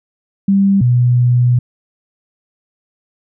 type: tone pair in turn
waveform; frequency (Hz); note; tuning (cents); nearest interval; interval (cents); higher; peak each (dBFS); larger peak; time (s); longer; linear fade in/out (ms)
sine; 196.8 / 122.84; G3 / B2; +7 / -9; minor sixth; 816; first; -8; neither; 0.48-0.81 / 0.81-1.59; second; 5
effects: none